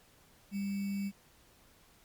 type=tone with sample-and-hold; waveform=sine; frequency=198.9 Hz; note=G3; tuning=25 cents sharp; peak=-32 dBFS; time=0.51-1.12 s; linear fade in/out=50 ms; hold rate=2450 Hz; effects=pink hiss -63 dBFS RMS until 2.04 s + MP3 96 kbps

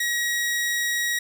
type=tone; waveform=sawtooth; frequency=1903 Hz; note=A#6; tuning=35 cents sharp; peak=-19 dBFS; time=0-1.19 s; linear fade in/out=5 ms; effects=none

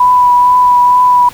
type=tone with vibrato; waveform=sine; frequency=987.8 Hz; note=B5; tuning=in tune; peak=-4 dBFS; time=0-1.29 s; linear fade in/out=5 ms; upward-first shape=triangle; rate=2.2 Hz; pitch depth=17 cents each way; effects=pink hiss -34 dBFS RMS until 1.33 s

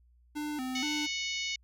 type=tone with vibrato; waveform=square; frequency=277.2 Hz; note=C#4; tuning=in tune; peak=-34 dBFS; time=0.35-1.07 s; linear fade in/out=20 ms; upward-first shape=square; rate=2.1 Hz; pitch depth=130 cents each way
type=harmonic tone; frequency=737 Hz; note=F#5; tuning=7 cents flat; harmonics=3 / 4 / 5 / 6 / 7 / 8 / 9; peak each=-36 / -38 / -40 / -42 / -43 / -44 / -45 dBFS; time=0.75-1.56 s; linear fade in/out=5 ms
effects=added 60 Hz sine -60 dBFS peak until 1.63 s

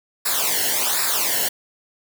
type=noise with flanger; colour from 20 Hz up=white; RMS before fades=-21 dBFS; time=0.25-1.49 s; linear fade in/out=10 ms; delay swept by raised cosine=0.32 to 0.84 ms; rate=1.3 Hz; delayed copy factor=-0.8; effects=none

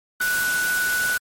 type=tone in noise; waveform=sine; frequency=1480 Hz; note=F#6; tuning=in tune; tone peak=-20 dBFS; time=0.2-1.18 s; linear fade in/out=10 ms; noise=white; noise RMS=-28 dBFS; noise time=0.2-1.18 s; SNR=+5 dB; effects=MP3 64 kbps

